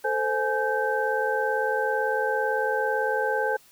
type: tone cluster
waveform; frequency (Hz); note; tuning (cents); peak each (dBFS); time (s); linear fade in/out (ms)
sine; 443.1 / 521 / 841 / 1555; A4 / C5 / G#5 / G6; +12 / -7 / +22 / -14; -28; 0.04-3.57; 10
effects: white hiss -56 dBFS RMS until 3.71 s